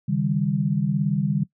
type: tone cluster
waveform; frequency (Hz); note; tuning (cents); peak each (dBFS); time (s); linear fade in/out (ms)
sine; 139.7 / 156.8 / 198.4; C#3 / D#3 / G3; +14 / +14 / +21; -24; 0.08-1.44; 10
effects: noise-tail reverb RT60 0.1 s tail -19 dB re dry